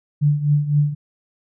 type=tone with tremolo; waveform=sine; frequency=146.83 Hz; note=D3; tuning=in tune; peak=-11 dBFS; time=0.21-0.95 s; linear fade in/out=20 ms; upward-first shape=triangle; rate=3.9 Hz; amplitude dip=80%; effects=none